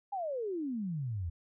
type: exponential sweep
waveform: sine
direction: down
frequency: 830.6 to 79.1 Hz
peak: -33 dBFS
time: 0.12-1.3 s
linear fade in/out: 10 ms
effects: none